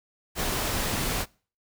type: noise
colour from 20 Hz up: pink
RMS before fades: -28 dBFS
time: 0.35-1.26 s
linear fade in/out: 50 ms
effects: noise-tail reverb RT60 0.4 s tail -24 dB re dry